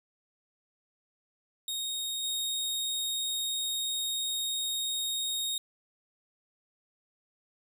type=tone with level steps; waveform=sawtooth; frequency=3729 Hz; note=A#7; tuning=in tune; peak=-29 / -27 dBFS; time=1.68-5.58 s; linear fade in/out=2 ms; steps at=2.23 s; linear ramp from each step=10 ms; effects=none